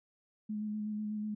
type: tone with vibrato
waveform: sine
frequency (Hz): 211.9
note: G#3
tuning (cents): +35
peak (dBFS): -34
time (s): 0.49-1.35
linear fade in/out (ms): 10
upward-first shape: square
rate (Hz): 8.1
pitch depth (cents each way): 15
effects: none